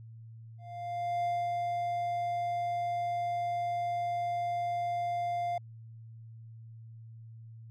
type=tone with ADSR envelope; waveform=triangle; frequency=698.5 Hz; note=F5; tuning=in tune; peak=-26 dBFS; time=0.58-5.58 s; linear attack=660 ms; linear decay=240 ms; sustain=-2 dB; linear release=4 ms; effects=added 113 Hz sine -46 dBFS peak until 7.7 s